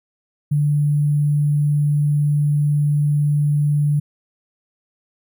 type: tone with sample-and-hold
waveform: sine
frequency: 147 Hz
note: D3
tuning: 2 cents sharp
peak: -14 dBFS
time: 0.51-4 s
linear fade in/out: 10 ms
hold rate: 11025 Hz
effects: none